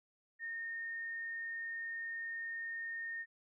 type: tone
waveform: sine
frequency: 1835 Hz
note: A#6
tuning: 28 cents flat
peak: -39 dBFS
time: 0.39-3.26 s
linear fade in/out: 50 ms
effects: none